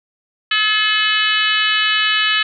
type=harmonic tone with a mistuned harmonic; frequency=428.9 Hz; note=A4; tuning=44 cents flat; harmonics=3 / 4 / 5 / 6 / 7 / 8 / 9 / 10; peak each=-23 / -19 / -25 / -21 / -18 / -27 / -25 / -30 dBFS; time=0.51-2.43 s; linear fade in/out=5 ms; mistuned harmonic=10; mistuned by=+20 cents; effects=none